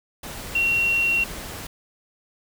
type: tone in noise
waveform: sine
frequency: 2740 Hz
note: F7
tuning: 34 cents flat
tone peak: -18 dBFS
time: 0.55-1.24 s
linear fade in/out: 5 ms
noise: pink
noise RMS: -35 dBFS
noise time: 0.23-1.67 s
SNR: +14 dB
effects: none